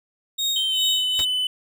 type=tone with tremolo; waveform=35% pulse; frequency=3729 Hz; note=A#7; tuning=in tune; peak=-18 dBFS; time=0.38-1.25 s; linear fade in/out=10 ms; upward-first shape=sine; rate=2.5 Hz; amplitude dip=85%
type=tone with pitch glide; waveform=triangle; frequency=3126 to 3009 Hz; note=G7 to F#7; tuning=-6 to +28 cents; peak=-19 dBFS; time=0.56-1.47 s; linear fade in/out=2 ms; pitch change=-66 cents; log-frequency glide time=0.67-0.79 s
type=noise with exponential decay; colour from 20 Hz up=pink; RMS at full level=-26 dBFS; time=1.19-1.26 s; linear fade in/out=1 ms; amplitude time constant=15 ms
effects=none